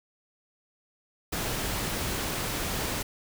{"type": "noise", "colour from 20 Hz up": "pink", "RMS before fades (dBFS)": -31, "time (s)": [1.32, 3.03], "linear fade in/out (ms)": 10, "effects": []}